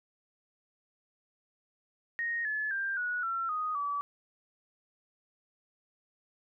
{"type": "tone with pitch steps", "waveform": "sine", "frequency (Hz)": [1864.7, 1719.8, 1586.2, 1463, 1349.4, 1244.5, 1147.9], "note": ["A#6", "A6", "G6", "F#6", "E6", "D#6", "D6"], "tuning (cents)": [0, -40, 20, -20, 40, 0, -40], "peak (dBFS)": -30, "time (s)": [2.19, 4.01], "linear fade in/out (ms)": 0, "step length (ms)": 260, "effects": []}